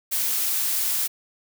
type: noise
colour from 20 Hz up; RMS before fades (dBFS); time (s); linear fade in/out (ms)
blue; -24; 0.11-1.08; 20
effects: none